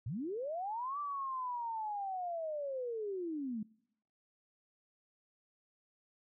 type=linear two-way sweep; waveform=sine; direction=up then down; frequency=94.5 to 1174.7 to 204 Hz; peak=-36 dBFS; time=0.06-3.63 s; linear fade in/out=5 ms; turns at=0.99 s; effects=noise-tail reverb RT60 0.8 s tail -26 dB re dry